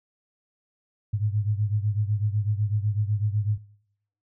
sine beating tone pair, 102.8 / 110.8 Hz, G#2 / A2, -17 / +13 cents, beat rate 8 Hz, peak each -24 / -27 dBFS, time 1.13-3.58 s, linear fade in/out 10 ms, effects noise-tail reverb RT60 0.8 s tail -24 dB re dry

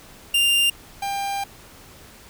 45% pulse tone pair in turn, 2794 / 796.1 Hz, F7 / G5, 0 / +27 cents, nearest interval octave + minor seventh, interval 2173 cents, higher first, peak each -16 / -24 dBFS, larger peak first, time 0.34-0.7 / 1.02-1.44 s, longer second, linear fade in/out 5 ms, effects pink hiss -46 dBFS RMS until 2.29 s

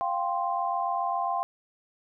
sine chord, F suspended second, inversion none, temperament just, 698.5 / 785.8 / 1047.7 Hz, F5 / G5 / C6, 0 / +4 / +2 cents, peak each -30 dBFS, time 0.01-1.43 s, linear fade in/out 0 ms, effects none

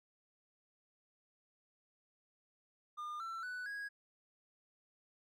triangle tone with pitch steps, 1209 / 1341.5 / 1488.5 / 1651.5 Hz, D6 / E6 / F#6 / G#6, +50 / +30 / +10 / -10 cents, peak -39 dBFS, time 2.97-3.89 s, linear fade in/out 20 ms, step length 230 ms, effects none

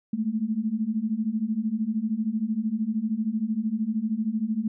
sine beating tone pair, 210.8 / 223.8 Hz, G#3 / A3, +26 / +30 cents, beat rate 13 Hz, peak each -28 / -26 dBFS, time 0.13-4.68 s, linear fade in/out 5 ms, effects none

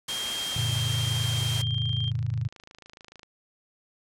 white noise, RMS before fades -32 dBFS, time 0.08-1.62 s, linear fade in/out 5 ms
sine tone with pitch glide, 3208 to 3186 Hz, G7 to G7, +39 to +27 cents, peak -30 dBFS, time 0.08-2.11 s, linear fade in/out 20 ms, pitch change -12 cents, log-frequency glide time 0.39-0.66 s
sine chord, Gb augmented, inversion none, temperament just, 92.5 / 115.62 / 144.53 Hz, Gb2 / Bb2 / D3, 0 / -14 / -27 cents, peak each -33 / -27 / -32 dBFS, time 0.56-2.48 s, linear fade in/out 5 ms
click train, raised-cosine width 0.2 ms, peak -30 dBFS, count 50, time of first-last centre 1.41-3.232 s, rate 26.9 Hz
effects low-pass 9000 Hz 12 dB/octave

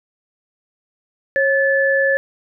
sine tone pair together, 545 / 1734.8 Hz, C#5 / A6, -29 / -25 cents, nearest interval octave + minor sixth, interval 2004 cents, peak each -16 dBFS, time 1.36-2.17 s, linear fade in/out 0 ms, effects none

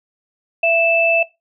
sine tone pair together, 666.9 / 2637 Hz, E5 / E7, +20 / 0 cents, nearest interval 2 octaves, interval 2380 cents, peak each -15 dBFS, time 0.63-1.23 s, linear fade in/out 5 ms, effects noise-tail reverb RT60 0.2 s tail -18 dB re dry

